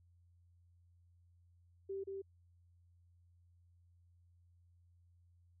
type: tone with echo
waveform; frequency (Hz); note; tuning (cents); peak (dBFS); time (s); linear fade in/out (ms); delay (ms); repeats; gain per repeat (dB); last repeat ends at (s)
sine; 390; G4; -9; -39; 1.89-2.04; 10; 180; 1; -2; 2.22
effects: added 87 Hz sine -65 dBFS peak until 5.6 s